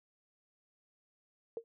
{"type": "tone with exponential decay", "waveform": "sine", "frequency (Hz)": 459.3, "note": "A#4", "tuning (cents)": -26, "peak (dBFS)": -32, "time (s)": [1.57, 1.64], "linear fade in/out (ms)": 1, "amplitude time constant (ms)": 15, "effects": []}